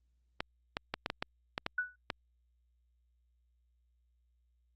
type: clicks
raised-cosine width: 0.3 ms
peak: -17 dBFS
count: 9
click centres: 0.405 / 0.769 / 0.94 / 1.061 / 1.101 / 1.225 / 1.579 / 1.664 / 2.102 s
type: tone with exponential decay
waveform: sine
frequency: 1480 Hz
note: F#6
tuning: in tune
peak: -27 dBFS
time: 1.78-1.96 s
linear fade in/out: 5 ms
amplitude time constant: 38 ms
effects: added 60 Hz sine -70 dBFS peak until 4.75 s + Opus 32 kbps